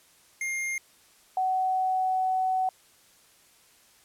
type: tone pair in turn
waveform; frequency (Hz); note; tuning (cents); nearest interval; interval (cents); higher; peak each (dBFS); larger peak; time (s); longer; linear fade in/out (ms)
square / sine; 2121 / 749.9; C7 / F#5; +23 / +23; octave + tritone; 1800; first; -29 / -23; second; 0.41-0.78 / 1.37-2.69; second; 2
effects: white hiss -59 dBFS RMS until 4.04 s + low-pass 12000 Hz 12 dB/octave